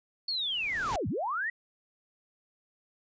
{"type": "linear two-way sweep", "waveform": "sine", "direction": "down then up", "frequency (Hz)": [4485, 77.78, 1956], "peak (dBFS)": -29, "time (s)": [0.28, 1.5], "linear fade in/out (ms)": 5, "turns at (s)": 1.08}
{"type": "noise with exponential growth", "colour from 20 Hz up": "pink", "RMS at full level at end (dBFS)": -34, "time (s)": [0.31, 0.96], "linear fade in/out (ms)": 2, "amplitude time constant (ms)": 140}
{"effects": ["resampled to 16000 Hz"]}